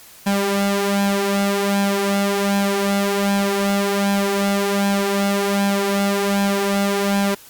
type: tone with flanger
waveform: sawtooth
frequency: 199.5 Hz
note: G3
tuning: 31 cents sharp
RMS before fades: -19 dBFS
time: 0.26-7.35 s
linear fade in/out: 10 ms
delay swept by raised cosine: 1.2 to 3.6 ms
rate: 1.3 Hz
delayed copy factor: +0.65
effects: white hiss -44 dBFS RMS until 7.49 s + Opus 48 kbps